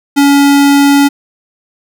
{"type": "tone", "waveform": "square", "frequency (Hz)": 282.2, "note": "C#4", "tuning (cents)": 31, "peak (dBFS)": -5, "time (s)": [0.16, 1.09], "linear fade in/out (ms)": 20, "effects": []}